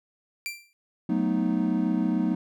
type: tone with exponential decay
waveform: sawtooth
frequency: 2358 Hz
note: D7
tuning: 6 cents sharp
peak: -24 dBFS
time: 0.46-0.73 s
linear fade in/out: 0 ms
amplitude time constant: 57 ms
type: chord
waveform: triangle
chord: B dominant seventh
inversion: second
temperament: equal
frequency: 185 / 220 / 246.9 / 311.1 Hz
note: F#3 / A3 / B3 / D#4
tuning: 0 / 0 / 0 / 0 cents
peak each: -26 dBFS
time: 1.09-2.35 s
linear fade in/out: 5 ms
effects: none